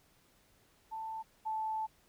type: tone pair in turn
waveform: sine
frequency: 886 / 875.3 Hz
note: A5 / A5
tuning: +12 / -9 cents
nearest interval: unison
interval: 21 cents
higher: first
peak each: -38 / -33 dBFS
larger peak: second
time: 0.91-1.23 / 1.45-1.87 s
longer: second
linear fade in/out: 20 ms
effects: pink hiss -68 dBFS RMS until 2.08 s